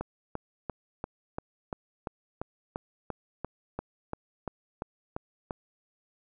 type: click train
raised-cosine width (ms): 1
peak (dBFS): -19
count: 17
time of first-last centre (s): 0.01-5.508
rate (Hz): 2.91
effects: none